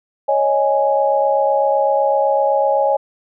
sine chord, C# suspended second, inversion none, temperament equal, 554.4 / 622.3 / 830.6 Hz, C#5 / D#5 / G#5, 0 / 0 / 0 cents, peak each -16 / -19 / -17 dBFS, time 0.28-2.97 s, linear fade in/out 10 ms, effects none

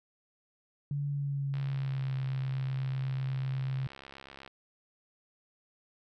sine tone with pitch glide, 143 to 131.89 Hz, D3 to C3, -46 to +14 cents, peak -30 dBFS, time 0.91-3.87 s, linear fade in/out 2 ms, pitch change -140 cents, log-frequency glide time 1.08-2.14 s
click train, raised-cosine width 0.3 ms, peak -31 dBFS, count 201, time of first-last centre 1.54-4.477 s, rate 68.1 Hz
effects none

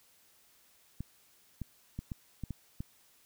clicks, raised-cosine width 5 ms, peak -25 dBFS, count 7, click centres 1.006 / 1.617 / 1.99 / 2.118 / 2.437 / 2.507 / 2.805 s, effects white hiss -65 dBFS RMS until 3.25 s

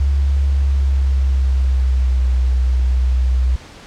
sine tone with pitch glide, 69.3 to 63.18 Hz, C#2 to B1, 0 to +40 cents, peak -12 dBFS, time 0-3.56 s, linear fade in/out 5 ms, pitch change -160 cents, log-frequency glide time 0.46-2.28 s, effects pink hiss -39 dBFS RMS until 3.86 s + low-pass 6000 Hz 12 dB/octave

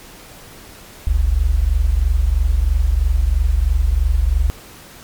sine tone pair together, 46.25 / 69.3 Hz, F#1 / C#2, 0 / 0 cents, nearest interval perfect fifth, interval 700 cents, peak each -15 dBFS, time 1.07-4.5 s, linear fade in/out 0 ms, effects pink hiss -40 dBFS RMS until 5.03 s + MP3 96 kbps

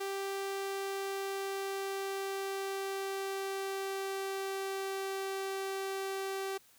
sawtooth tone with pitch glide, 392 to 387.7 Hz, G4 to G4, 0 to -19 cents, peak -31 dBFS, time 0-6.58 s, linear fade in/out 10 ms, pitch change -19 cents, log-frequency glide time 0.45-5.21 s, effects white hiss -63 dBFS RMS until 6.78 s

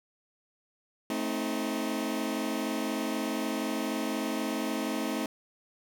sawtooth chord, A diminished, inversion none, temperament just, 220 / 264 / 316.8 Hz, A3 / C4 / Eb4, 0 / +16 / +31 cents, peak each -30 dBFS, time 1.1-5.26 s, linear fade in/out 2 ms, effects none

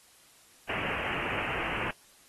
white low-pass noise, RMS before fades -34 dBFS, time 0.69-1.91 s, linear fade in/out 5 ms, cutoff 2900 Hz, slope 96 dB/octave, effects white hiss -59 dBFS RMS until 2.28 s + AAC 32 kbps

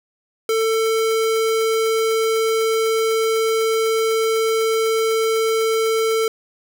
square tone, 446 Hz, A4, 23 cents sharp, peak -17 dBFS, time 0.49-6.28 s, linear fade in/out 2 ms, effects none

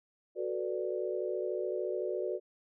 sine chord, B minor seventh, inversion second, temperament equal, 370 / 440 / 493.9 / 587.3 Hz, F#4 / A4 / B4 / D5, 0 / 0 / 0 / 0 cents, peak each -35 / -39 / -38 / -38 dBFS, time 0.35-2.4 s, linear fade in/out 50 ms, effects none

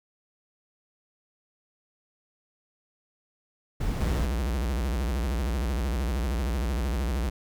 brown noise, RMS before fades -29 dBFS, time 3.8-4.26 s, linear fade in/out 10 ms
square tone with vibrato, 62.3 Hz, B1, 16 cents sharp, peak -26 dBFS, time 4-7.3 s, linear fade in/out 10 ms, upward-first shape sine, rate 13 Hz, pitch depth 250 cents each way
effects none

